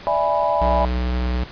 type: chord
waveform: sine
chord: E dominant seventh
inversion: third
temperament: equal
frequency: 587.3 / 659.3 / 830.6 / 987.8 Hz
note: D5 / E5 / G#5 / B5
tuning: 0 / 0 / 0 / 0 cents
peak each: -22 dBFS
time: 0.07-0.85 s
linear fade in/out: 0 ms
type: tone with pitch glide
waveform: square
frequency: 62.2 to 61.77 Hz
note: B1 to B1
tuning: +13 to +1 cents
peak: -20 dBFS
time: 0.61-1.44 s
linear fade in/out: 5 ms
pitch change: -12 cents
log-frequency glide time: 0.83-0.88 s
effects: pink hiss -39 dBFS RMS until 1.51 s + resampled to 11025 Hz